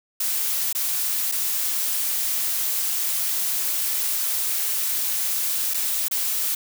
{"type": "noise with dropouts", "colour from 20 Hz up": "blue", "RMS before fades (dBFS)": -24, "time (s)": [0.2, 6.55], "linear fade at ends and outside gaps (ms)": 5, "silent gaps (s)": [[0.728, 0.749], [1.316, 1.321], [5.738, 5.742], [6.083, 6.111]], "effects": []}